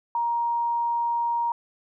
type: tone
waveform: sine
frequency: 940 Hz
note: A#5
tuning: 14 cents sharp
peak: -22 dBFS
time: 0.15-1.52 s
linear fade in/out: 2 ms
effects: none